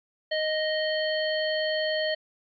harmonic tone, 622.3 Hz, D#5, in tune, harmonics 1 / 3 / 5 / 7, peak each -26 / -31 / -33 / -34 dBFS, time 0.31-2.15 s, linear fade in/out 10 ms, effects MP3 96 kbps

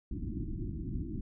pink low-pass noise, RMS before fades -37 dBFS, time 0.11-1.21 s, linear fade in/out 5 ms, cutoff 350 Hz, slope 96 dB/octave, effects none

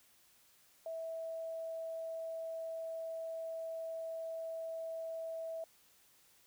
sine tone, 653 Hz, E5, 17 cents flat, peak -39 dBFS, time 0.86-5.64 s, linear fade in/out 2 ms, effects white hiss -67 dBFS RMS until 6.46 s

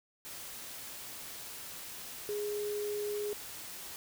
sine tone in noise, 415.3 Hz, G#4, in tune, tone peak -33 dBFS, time 2.29-3.33 s, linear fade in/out 0 ms, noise white, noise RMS -45 dBFS, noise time 0.25-3.96 s, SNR +9 dB, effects none

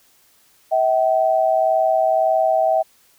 sine tone pair together, 644 / 765.8 Hz, E5 / G5, -41 / -41 cents, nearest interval minor third, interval 300 cents, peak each -16 / -18 dBFS, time 0.71-2.83 s, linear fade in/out 20 ms, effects white hiss -56 dBFS RMS until 3.18 s

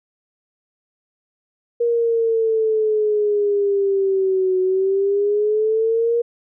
sine exponential two-way sweep, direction down then up, 474.1 to 370 to 474.1 Hz, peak -15 dBFS, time 1.8-6.22 s, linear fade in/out 10 ms, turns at 4.6 s, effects none

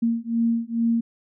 sine beating tone pair, 230 / 232.3 Hz, A#3 / A#3, -23 / -6 cents, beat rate 2.3 Hz, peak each -23 dBFS, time 0.02-1.01 s, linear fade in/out 10 ms, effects none

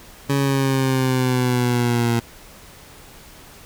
20% pulse exponential sweep, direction down, 140 to 116.54 Hz, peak -12 dBFS, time 0.29-2.2 s, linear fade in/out 10 ms, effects pink hiss -44 dBFS RMS until 3.65 s

